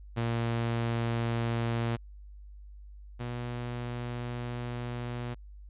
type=tone pair in turn; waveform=sawtooth; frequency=116.54 / 120.94 Hz; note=A#2 / B2; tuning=0 / -36 cents; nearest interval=minor second; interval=64 cents; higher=second; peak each=-24 / -30 dBFS; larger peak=first; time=0.16-1.97 / 3.19-5.35 s; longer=second; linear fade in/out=20 ms; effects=added 50 Hz sine -45 dBFS peak until 5.69 s + resampled to 8000 Hz